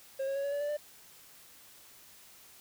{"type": "tone with pitch steps", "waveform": "triangle", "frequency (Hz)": [538, 546.8, 555.7, 564.7, 574, 583.3, 592.8], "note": ["C5", "C#5", "C#5", "C#5", "D5", "D5", "D5"], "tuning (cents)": [48, -24, 4, 32, -40, -12, 16], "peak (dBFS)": -29, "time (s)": [0.19, 0.771], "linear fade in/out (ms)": 10, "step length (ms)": 83, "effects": ["white hiss -56 dBFS RMS until 2.6 s"]}